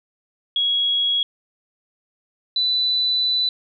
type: tone pair in turn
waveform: sine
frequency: 3322 / 3986 Hz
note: G#7 / B7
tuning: 0 / +15 cents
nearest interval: minor third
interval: 315 cents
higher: second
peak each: -17 dBFS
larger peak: neither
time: 0.56-1.23 / 2.56-3.49 s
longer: second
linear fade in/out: 2 ms
effects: none